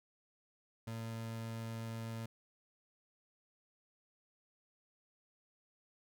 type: tone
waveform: 30% pulse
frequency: 113.5 Hz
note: A#2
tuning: 46 cents flat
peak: -38 dBFS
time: 0.87-2.26 s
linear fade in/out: 5 ms
effects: none